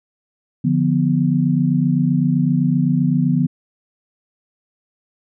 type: chord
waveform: sine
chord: B diminished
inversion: first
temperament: equal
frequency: 146.83 / 174.61 / 246.9 Hz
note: D3 / F3 / B3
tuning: 0 / 0 / 0 cents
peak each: -18 dBFS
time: 0.64-3.47 s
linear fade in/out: 10 ms
effects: none